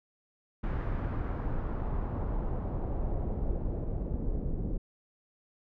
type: noise with low-pass filter sweep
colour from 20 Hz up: brown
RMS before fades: -32 dBFS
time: 0.63-4.78 s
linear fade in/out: 10 ms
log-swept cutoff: 1700 to 390 Hz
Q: 1.3
effects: none